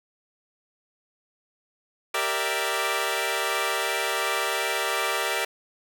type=chord; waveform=10% pulse; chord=E half-diminished seventh; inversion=first; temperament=equal; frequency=392 / 466.2 / 587.3 / 659.3 Hz; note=G4 / Bb4 / D5 / E5; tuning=0 / 0 / 0 / 0 cents; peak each=-22 / -21 / -22 / -22 dBFS; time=2.14-5.45 s; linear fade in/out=5 ms; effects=none